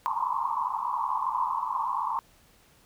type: band-pass noise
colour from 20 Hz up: white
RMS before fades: -29 dBFS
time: 0.06-2.19 s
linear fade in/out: 0 ms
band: 880 to 1100 Hz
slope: 96 dB/octave
effects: pink hiss -60 dBFS RMS until 2.85 s